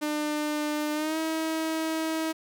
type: tone with pitch glide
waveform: sawtooth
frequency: 300.2 to 319.9 Hz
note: D4 to D#4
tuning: +38 to +48 cents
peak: -23 dBFS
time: 0.01-2.33 s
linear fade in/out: 20 ms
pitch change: +110 cents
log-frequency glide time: 0.93-1.18 s
effects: none